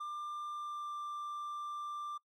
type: tone with pitch glide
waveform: triangle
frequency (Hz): 1192 to 1183.1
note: D6 to D6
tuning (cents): +25 to +12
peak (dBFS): -37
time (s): 0-2.18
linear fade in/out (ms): 10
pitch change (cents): -13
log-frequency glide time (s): 0.5-0.93
effects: noise-tail reverb RT60 0.1 s tail -23 dB re dry